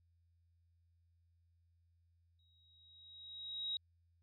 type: tone with exponential growth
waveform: sine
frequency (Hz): 3812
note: A#7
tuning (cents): +38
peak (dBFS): -35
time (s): 2.39-3.77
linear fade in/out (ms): 2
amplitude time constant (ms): 300
effects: added 85 Hz sine -70 dBFS peak until 4.22 s + MP3 32 kbps